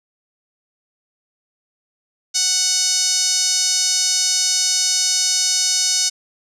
5% pulse tone with band-pass filter, 740 Hz, F#5, in tune, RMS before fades -18 dBFS, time 2.34-6.1 s, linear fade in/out 20 ms, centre 5700 Hz, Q 2.2, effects none

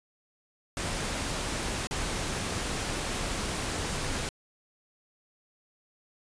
pink noise with dropouts, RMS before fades -32 dBFS, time 0.77-4.29 s, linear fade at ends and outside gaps 1 ms, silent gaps 1.871-1.91 s, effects resampled to 22050 Hz

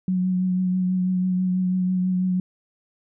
sine tone with vibrato, 183.8 Hz, F#3, 11 cents flat, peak -19 dBFS, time 0.08-2.4 s, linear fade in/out 2 ms, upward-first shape triangle, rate 6.1 Hz, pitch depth 24 cents each way, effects none

